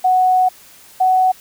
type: tone pair in turn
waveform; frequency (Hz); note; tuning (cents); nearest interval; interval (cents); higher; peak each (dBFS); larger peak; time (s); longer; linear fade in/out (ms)
sine; 740 / 745.6; F#5 / F#5; 0 / +13; unison; 13; second; -10; neither; 0.04-0.49 / 1-1.32; first; 10
effects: white hiss -44 dBFS RMS until 1.4 s